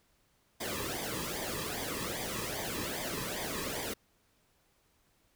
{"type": "noise with flanger", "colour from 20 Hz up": "pink", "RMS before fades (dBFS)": -37, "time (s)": [0.6, 3.94], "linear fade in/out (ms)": 10, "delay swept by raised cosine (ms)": [0.72, 1.4], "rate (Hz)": 2.5, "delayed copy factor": -0.75, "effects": ["pink hiss -71 dBFS RMS until 5.35 s"]}